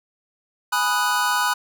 square chord, G# minor seventh, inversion none, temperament equal, 830.6 / 987.8 / 1244.5 / 1480 Hz, G#5 / B5 / D#6 / F#6, 0 / 0 / 0 / 0 cents, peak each -28 / -24 / -26 / -24 dBFS, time 0.72-1.54 s, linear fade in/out 10 ms, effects none

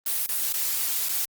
blue noise with dropouts, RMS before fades -26 dBFS, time 0.06-1.25 s, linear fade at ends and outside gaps 2 ms, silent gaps 0.263-0.289 / 0.526-0.539 / 1.087-1.092 s, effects Opus 32 kbps

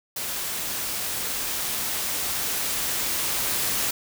white noise with level ramp, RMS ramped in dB -30 to -25 dBFS, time 0.16-3.91 s, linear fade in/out 5 ms, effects none

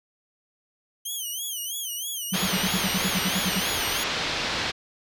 10% pulse tone with vibrato, 3114 Hz, G7, 12 cents flat, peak -22 dBFS, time 1.05-4.04 s, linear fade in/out 10 ms, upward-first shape sine, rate 3.1 Hz, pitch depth 140 cents each way
sine tone bursts, 186.6 Hz, F#3, 15 cents sharp, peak -23 dBFS, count 13, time 2.32-3.603 s, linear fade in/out 10 ms, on 47 ms, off 56 ms
white low-pass noise, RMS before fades -28 dBFS, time 2.33-4.72 s, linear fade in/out 20 ms, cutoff 4600 Hz, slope 24 dB/octave
effects none

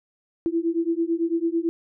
sine beating tone pair, 329.2 / 338.2 Hz, E4 / E4, -2 / +44 cents, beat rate 9 Hz, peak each -24 dBFS, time 0.46-1.69 s, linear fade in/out 0 ms, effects none

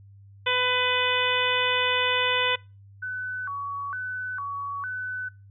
harmonic tone, 500 Hz, B4, 21 cents sharp, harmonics 1 / 2 / 3 / 4 / 5 / 6 / 7, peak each -29 / -29 / -29 / -29 / -29 / -29 / -29 dBFS, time 0.46-2.56 s, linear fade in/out 10 ms
sine tone with vibrato, 1301 Hz, E6, 23 cents flat, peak -29 dBFS, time 3.02-5.29 s, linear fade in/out 10 ms, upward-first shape square, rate 1.1 Hz, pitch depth 250 cents each way
effects noise-tail reverb RT60 0.3 s tail -25 dB re dry + added 99 Hz sine -47 dBFS peak until 5.5 s

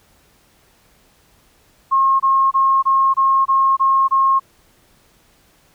sine tone bursts, 1077 Hz, C6, 50 cents sharp, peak -11 dBFS, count 8, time 1.91-4.398 s, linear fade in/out 20 ms, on 290 ms, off 24 ms, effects pink hiss -55 dBFS RMS until 5.74 s

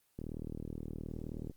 click train, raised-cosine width 3 ms, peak -28 dBFS, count 52, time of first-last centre 0.19-1.498 s, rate 39 Hz, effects white hiss -73 dBFS RMS until 1.56 s + Opus 24 kbps

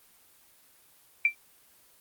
sine tone with exponential decay, 2349 Hz, D7, in tune, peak -15 dBFS, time 1.25-1.35 s, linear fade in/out 2 ms, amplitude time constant 20 ms, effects white hiss -60 dBFS RMS until 2 s + Opus 24 kbps

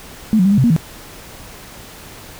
sine tone with pitch steps, 218.3 / 182.8 / 197.3 / 205.6 / 131.5 / 236.6 / 161 Hz, A3 / F#3 / G3 / G#3 / C3 / A#3 / E3, -13 / -21 / +11 / -17 / +9 / +26 / -41 cents, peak -9 dBFS, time 0.33-0.764 s, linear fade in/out 0 ms, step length 62 ms, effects pink hiss -37 dBFS RMS until 2.39 s

